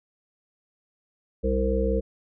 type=harmonic tone with a mistuned harmonic; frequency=65.41 Hz; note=C2; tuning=in tune; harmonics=1 / 3 / 5 / 7 / 8; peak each=-25 / -29 / -33 / -26 / -29 dBFS; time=1.43-2.01 s; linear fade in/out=20 ms; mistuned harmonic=1; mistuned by=-82 cents; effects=none